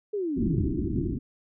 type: linear sweep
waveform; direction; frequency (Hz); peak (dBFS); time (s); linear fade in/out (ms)
sine; down; 431.1 to 46.76; -26; 0.13-0.68; 10
type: low-pass noise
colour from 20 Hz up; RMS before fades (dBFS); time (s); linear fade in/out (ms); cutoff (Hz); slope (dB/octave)
white; -28; 0.36-1.19; 20; 370; 96
effects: none